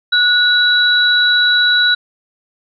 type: tone pair together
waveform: sine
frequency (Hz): 1464 / 3912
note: F#6 / B7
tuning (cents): -19 / -17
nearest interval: octave + perfect fourth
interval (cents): 1702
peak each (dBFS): -12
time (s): 0.12-1.95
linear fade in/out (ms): 10
effects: none